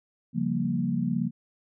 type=chord; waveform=sine; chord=G half-diminished seventh; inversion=second; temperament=equal; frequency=138.59 / 174.61 / 196 / 233.1 Hz; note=Db3 / F3 / G3 / Bb3; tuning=0 / 0 / 0 / 0 cents; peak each=-32 / -29 / -32 / -28 dBFS; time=0.33-1.31 s; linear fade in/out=50 ms; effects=none